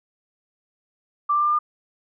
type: tone with pitch steps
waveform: sine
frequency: 1174.7 / 1182.9 / 1191.1 / 1199.4 / 1207.7 Hz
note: D6 / D6 / D6 / D6 / D6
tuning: 0 / +12 / +24 / +36 / +48 cents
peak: -17 dBFS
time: 1.29-1.59 s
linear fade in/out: 10 ms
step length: 60 ms
effects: none